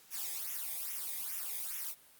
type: noise with flanger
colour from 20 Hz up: blue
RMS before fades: -39 dBFS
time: 0.1-1.95 s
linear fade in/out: 50 ms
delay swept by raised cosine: 0.22 to 0.72 ms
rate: 2.4 Hz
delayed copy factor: -0.8
effects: white hiss -61 dBFS RMS until 2.19 s + Opus 48 kbps